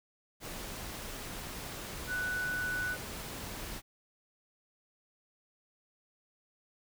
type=tone in noise; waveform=sine; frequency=1485 Hz; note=F#6; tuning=6 cents sharp; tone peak=-32 dBFS; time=2.07-2.97 s; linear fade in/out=50 ms; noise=pink; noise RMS=-42 dBFS; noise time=0.4-3.82 s; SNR=+7 dB; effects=none